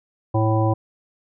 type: harmonic tone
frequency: 110 Hz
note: A2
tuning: in tune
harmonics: 1 / 3 / 5 / 7 / 9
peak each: -18 / -23 / -25 / -26 / -28 dBFS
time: 0.34-0.74 s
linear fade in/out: 10 ms
effects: none